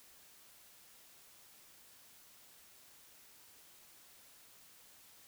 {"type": "silence", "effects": ["white hiss -61 dBFS RMS until 5.27 s"]}